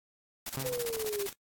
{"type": "noise with tremolo", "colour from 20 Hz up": "white", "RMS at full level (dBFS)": -37, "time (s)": [0.46, 1.33], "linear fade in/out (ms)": 5, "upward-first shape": "square", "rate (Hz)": 15, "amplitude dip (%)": 80}
{"type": "clicks", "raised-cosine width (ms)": 1, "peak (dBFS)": -32, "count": 11, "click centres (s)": [0.48, 0.55, 0.58, 0.666, 0.721, 0.776, 0.85, 0.901, 0.967, 0.998, 1.046]}
{"type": "tone with exponential decay", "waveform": "sawtooth", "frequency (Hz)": 134.5, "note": "C3", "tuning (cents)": 48, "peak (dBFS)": -28, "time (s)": [0.57, 1], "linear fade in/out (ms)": 0, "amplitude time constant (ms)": 92}
{"type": "exponential sweep", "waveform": "sine", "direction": "down", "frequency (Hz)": [513, 394.1], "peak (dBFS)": -32, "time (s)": [0.64, 1.27], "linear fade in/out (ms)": 10}
{"effects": ["noise-tail reverb RT60 0.1 s tail -22 dB re dry", "AAC 64 kbps"]}